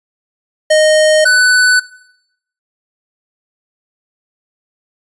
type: tone pair in turn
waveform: square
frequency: 619 / 1496.2 Hz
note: D#5 / F#6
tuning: -9 / +19 cents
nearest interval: octave + minor third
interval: 1528 cents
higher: second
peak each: -7 dBFS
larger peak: neither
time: 0.7-1.25 / 1.25-1.8 s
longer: neither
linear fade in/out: 10 ms
effects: noise-tail reverb RT60 0.8 s tail -20 dB re dry + resampled to 24000 Hz